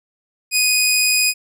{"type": "tone", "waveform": "15% pulse", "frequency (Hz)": 2489, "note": "D#7", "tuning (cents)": 0, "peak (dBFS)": -7, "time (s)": [0.51, 1.34], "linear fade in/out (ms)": 50, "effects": []}